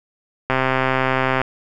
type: click train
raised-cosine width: 0.5 ms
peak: -3 dBFS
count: 121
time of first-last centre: 0.5-1.416 s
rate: 131 Hz
effects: none